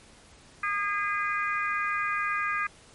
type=harmonic tone; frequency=408 Hz; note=G#4; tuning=31 cents flat; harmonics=3 / 4 / 5 / 6; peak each=-29 / -31 / -33 / -35 dBFS; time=0.63-2.67 s; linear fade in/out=5 ms; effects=pink hiss -54 dBFS RMS until 2.94 s + MP3 48 kbps